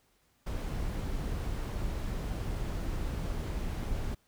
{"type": "noise", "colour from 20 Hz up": "brown", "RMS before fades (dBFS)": -34, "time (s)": [0.46, 4.15], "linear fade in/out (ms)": 10, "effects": ["pink hiss -70 dBFS RMS until 4.27 s"]}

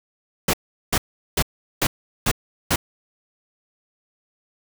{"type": "noise bursts", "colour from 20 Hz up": "pink", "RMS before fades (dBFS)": -19, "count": 6, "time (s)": [0.48, 2.76], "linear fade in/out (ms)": 5, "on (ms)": 55, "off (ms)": 390, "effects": []}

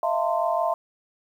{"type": "tone cluster", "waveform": "sine", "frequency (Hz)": [636, 682, 902, 1043], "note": ["D#5", "F5", "A5", "C6"], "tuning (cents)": [38, -41, 43, -6], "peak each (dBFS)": [-27, -24, -29, -28], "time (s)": [0.03, 0.74], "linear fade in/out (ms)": 2, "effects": ["9-bit"]}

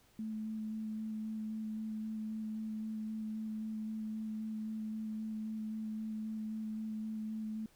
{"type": "tone with vibrato", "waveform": "sine", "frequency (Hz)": 217.7, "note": "A3", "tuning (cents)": -18, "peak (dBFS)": -37, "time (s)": [0.19, 7.66], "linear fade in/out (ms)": 2, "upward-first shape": "square", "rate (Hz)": 3.8, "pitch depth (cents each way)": 9, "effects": ["pink hiss -67 dBFS RMS until 7.75 s"]}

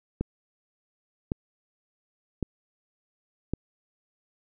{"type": "click train", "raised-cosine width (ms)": 3, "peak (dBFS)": -14, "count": 4, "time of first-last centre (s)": [0.21, 3.536], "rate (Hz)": 0.902, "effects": []}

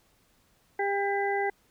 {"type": "harmonic tone", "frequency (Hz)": 400, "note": "G4", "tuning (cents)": 35, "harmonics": [1, 2, 4, 5], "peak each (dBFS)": [-29, -29, -36, -33], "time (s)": [0.79, 1.5], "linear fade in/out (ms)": 5, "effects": ["pink hiss -66 dBFS RMS until 1.7 s"]}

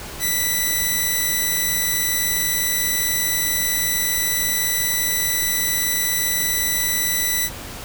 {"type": "tone", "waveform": "5% pulse", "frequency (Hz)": 1975.5, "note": "B6", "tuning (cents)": 0, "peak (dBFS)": -8, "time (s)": [0.19, 7.5], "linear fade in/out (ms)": 50, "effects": ["pink hiss -34 dBFS RMS until 7.84 s"]}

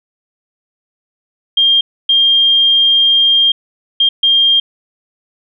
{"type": "tone bursts at uneven times", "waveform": "sine", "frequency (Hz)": 3207, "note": "G7", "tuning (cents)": 39, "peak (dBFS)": -7, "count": 4, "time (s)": [[1.57, 1.81], [2.09, 3.52], [4, 4.09], [4.23, 4.6]], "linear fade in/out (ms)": 5, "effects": []}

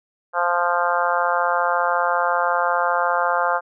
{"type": "harmonic tone", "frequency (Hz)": 174.61, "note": "F3", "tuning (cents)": 0, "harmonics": [3, 4, 5, 6, 7, 8, 9], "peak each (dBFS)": [-25, -24, -24, -25, -25, -25, -29], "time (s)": [0.33, 3.61], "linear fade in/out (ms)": 50, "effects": []}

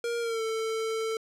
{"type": "tone with pitch glide", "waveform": "square", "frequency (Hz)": [470, 445.2], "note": ["A#4", "A4"], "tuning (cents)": [14, 20], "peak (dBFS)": -29, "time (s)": [0.04, 1.17], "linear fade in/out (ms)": 2, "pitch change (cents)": -94, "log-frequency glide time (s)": [0.2, 0.42], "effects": ["low-pass 10000 Hz 12 dB/octave"]}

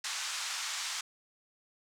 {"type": "band-pass noise", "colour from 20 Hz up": "white", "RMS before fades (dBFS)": -37, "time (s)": [0.04, 1.01], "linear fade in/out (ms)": 5, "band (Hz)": [910, 7300], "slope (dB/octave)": 24, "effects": []}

